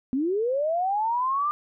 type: linear sweep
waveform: sine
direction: up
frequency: 246.6 to 1209 Hz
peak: -22 dBFS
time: 0.13-1.51 s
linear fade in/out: 0 ms
effects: none